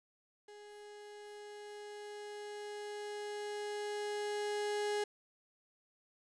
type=tone with level ramp; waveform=35% pulse; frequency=415.3 Hz; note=G#4; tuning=in tune; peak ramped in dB=-50 to -31 dBFS; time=0.48-5.04 s; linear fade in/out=5 ms; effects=resampled to 22050 Hz + 12-bit